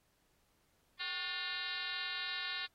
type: tone with frequency modulation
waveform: sine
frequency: 2794 Hz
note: F7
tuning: in tune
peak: -37 dBFS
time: 0.99-2.67 s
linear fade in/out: 20 ms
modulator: 337 Hz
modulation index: 4.4
effects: pink hiss -75 dBFS RMS until 2.74 s + AAC 48 kbps